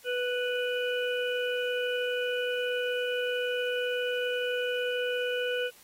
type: harmonic tone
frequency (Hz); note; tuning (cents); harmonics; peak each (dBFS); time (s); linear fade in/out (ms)
493.9; B4; 0; 1 / 3 / 5 / 6; -29 / -34 / -39 / -37; 0.04-5.71; 50
effects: white hiss -56 dBFS RMS until 5.83 s + AAC 48 kbps